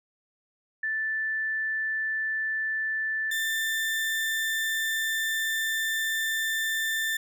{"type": "tone pair in turn", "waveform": ["sine", "35% pulse"], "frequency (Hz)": [1760, 1781.5], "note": ["A6", "A6"], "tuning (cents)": [0, 21], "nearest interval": "unison", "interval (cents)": 21, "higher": "second", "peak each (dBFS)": [-26, -24], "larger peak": "second", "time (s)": [[0.83, 3.31], [3.31, 7.17]], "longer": "second", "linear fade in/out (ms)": 5, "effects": []}